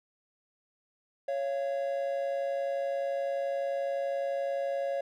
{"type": "tone pair together", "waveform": "triangle", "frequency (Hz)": [554.4, 686], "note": ["C#5", "F5"], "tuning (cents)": [0, -31], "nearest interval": "major third", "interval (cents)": 369, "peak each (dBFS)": [-28, -34], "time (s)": [1.28, 5.01], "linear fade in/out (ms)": 5, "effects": []}